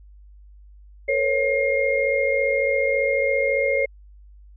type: tone cluster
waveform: sine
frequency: 451 / 494.4 / 549 / 2130 Hz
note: A4 / B4 / C#5 / C7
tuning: +43 / +2 / -17 / +30 cents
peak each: -26 / -29 / -21 / -23 dBFS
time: 1.08-3.86 s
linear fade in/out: 10 ms
effects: added 50 Hz sine -44 dBFS peak until 4.56 s

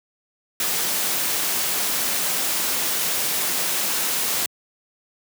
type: noise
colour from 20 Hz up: white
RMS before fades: -23 dBFS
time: 0.6-4.46 s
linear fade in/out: 2 ms
effects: high-pass 150 Hz 12 dB/octave

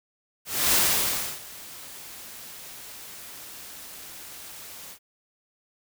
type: noise with ADSR envelope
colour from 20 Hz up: white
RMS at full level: -20 dBFS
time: 0.45-4.99 s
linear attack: 280 ms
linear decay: 660 ms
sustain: -22 dB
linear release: 74 ms
effects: none

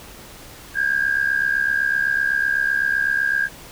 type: tone with amplitude modulation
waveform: sine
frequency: 1617 Hz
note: G#6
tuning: 47 cents flat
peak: -13 dBFS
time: 0.74-3.49 s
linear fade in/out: 50 ms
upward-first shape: sine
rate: 67.9 Hz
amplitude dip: 80%
effects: tanh soft clip ceiling -9 dBFS + pink hiss -41 dBFS RMS until 3.71 s

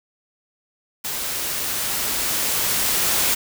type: noise with level ramp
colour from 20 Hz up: white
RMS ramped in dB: -27 to -19 dBFS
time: 1.04-3.35 s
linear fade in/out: 10 ms
effects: none

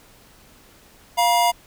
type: tone pair together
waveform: square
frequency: 698.5 / 956.9 Hz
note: F5 / A#5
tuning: 0 / +45 cents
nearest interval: perfect fourth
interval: 545 cents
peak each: -19 / -19 dBFS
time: 1.17-1.52 s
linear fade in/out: 20 ms
effects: pink hiss -51 dBFS RMS until 1.66 s

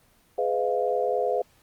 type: chord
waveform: sine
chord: F half-diminished seventh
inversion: first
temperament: just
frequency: 419.1 / 502.9 / 628.6 / 698.5 Hz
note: Ab4 / Cb5 / Eb5 / F5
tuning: +16 / +31 / +18 / 0 cents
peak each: -28 / -26 / -31 / -28 dBFS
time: 0.38-1.42 s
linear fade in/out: 5 ms
effects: pink hiss -61 dBFS RMS until 1.62 s + Opus 24 kbps

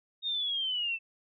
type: linear sweep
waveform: sine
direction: down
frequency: 3724 to 2637 Hz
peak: -29 dBFS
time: 0.22-0.99 s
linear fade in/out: 50 ms
effects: none

